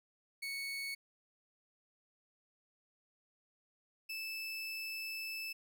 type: tone pair in turn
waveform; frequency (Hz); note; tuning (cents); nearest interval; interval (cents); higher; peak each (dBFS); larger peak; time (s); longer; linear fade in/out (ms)
30% pulse; 2217 / 2629; C#7 / E7; 0 / -5; minor third; 295; second; -36 / -37; first; 0.42-0.95 / 4.09-5.53; second; 10
effects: none